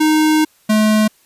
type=tone pair in turn; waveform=square; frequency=309.7 / 214.9 Hz; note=D#4 / A3; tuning=-8 / -41 cents; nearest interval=tritone; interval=633 cents; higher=first; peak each=-11 dBFS; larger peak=neither; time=0-0.45 / 0.69-1.08 s; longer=first; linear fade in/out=10 ms; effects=white hiss -54 dBFS RMS until 1.25 s + resampled to 32000 Hz